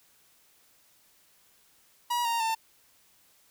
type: tone with pitch steps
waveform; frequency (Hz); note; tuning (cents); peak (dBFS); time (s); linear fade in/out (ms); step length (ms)
45% pulse; 963 / 929.1 / 896.4; B5 / A#5 / A5; -44 / -6 / +32; -26; 2.1-2.55; 10; 150
effects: white hiss -63 dBFS RMS until 3.5 s